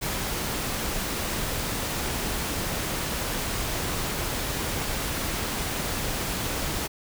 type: noise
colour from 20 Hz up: pink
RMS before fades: -29 dBFS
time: 0.01-6.88 s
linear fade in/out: 20 ms
effects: none